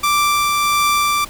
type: tone with tremolo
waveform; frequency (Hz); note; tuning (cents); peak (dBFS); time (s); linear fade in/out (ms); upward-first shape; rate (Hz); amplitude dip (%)
sawtooth; 1174.7; D6; 0; -9; 0.03-1.25; 10; triangle; 1.5; 25
effects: pink hiss -37 dBFS RMS until 1.29 s